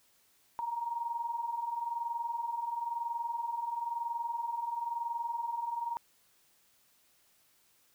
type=tone pair together; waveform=sine; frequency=920 / 941 Hz; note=A#5 / A#5; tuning=-23 / +16 cents; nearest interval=unison; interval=39 cents; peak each=-39 / -34 dBFS; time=0.59-5.97 s; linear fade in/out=0 ms; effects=white hiss -68 dBFS RMS until 7.94 s